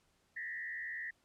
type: tone with frequency modulation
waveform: sine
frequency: 1870 Hz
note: A#6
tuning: 5 cents sharp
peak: -39 dBFS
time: 0.36-1.11 s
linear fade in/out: 10 ms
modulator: 80.1 Hz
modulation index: 1.4
effects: pink hiss -74 dBFS RMS until 1.24 s + low-pass 10000 Hz 12 dB/octave